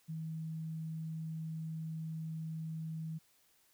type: tone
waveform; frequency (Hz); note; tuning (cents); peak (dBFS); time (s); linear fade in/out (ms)
sine; 160; D#3; +49; -38; 0.08-3.19; 20
effects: white hiss -70 dBFS RMS until 3.73 s